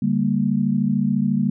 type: chord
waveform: sine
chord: G minor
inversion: second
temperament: equal with one note detuned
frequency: 146.83 / 199.19 / 233.1 Hz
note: D3 / G3 / Bb3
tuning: 0 / +28 / 0 cents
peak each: -24 / -20 / -21 dBFS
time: 0.02-1.5 s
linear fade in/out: 5 ms
effects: none